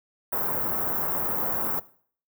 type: band-stop noise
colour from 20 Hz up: white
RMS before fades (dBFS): -27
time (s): 0.32-1.8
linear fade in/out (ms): 10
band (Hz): 1300 to 16000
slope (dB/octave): 24
effects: noise-tail reverb RT60 0.5 s tail -18 dB re dry + high-pass 80 Hz 12 dB/octave